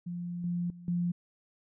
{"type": "tone with level steps", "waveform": "sine", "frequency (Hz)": 174.61, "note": "F3", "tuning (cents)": 0, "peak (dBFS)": [-34, -29, -45, -27], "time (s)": [0.06, 1.12], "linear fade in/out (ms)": 10, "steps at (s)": [0.44, 0.7, 0.88], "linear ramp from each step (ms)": 2, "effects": []}